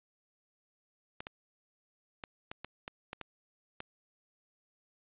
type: clicks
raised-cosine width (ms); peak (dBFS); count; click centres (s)
0.3; -24; 9; 1.205 / 1.269 / 2.238 / 2.515 / 2.646 / 2.879 / 3.131 / 3.213 / 3.804
effects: resampled to 8000 Hz + 11-bit